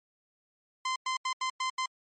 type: tone bursts at uneven times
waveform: sawtooth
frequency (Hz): 1036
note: C6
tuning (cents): -17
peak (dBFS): -25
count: 6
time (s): 0.85-0.96 / 1.06-1.17 / 1.25-1.33 / 1.41-1.5 / 1.6-1.7 / 1.78-1.86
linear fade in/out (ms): 5
effects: MP3 32 kbps